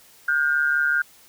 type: tone pair together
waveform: sine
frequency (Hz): 1429.1 / 1574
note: F6 / G6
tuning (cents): +39 / +7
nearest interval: major second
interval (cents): 168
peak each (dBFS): -20 / -22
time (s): 0.28-1.02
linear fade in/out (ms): 5
effects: white hiss -52 dBFS RMS until 1.28 s